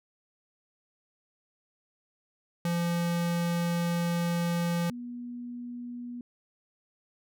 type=tone pair in turn; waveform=square / sine; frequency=171.5 / 242.5 Hz; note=F3 / B3; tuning=-31 / -31 cents; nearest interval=tritone; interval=600 cents; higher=second; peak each=-27 / -36 dBFS; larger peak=first; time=2.65-4.9 / 4.9-6.21 s; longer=first; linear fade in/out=2 ms; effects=none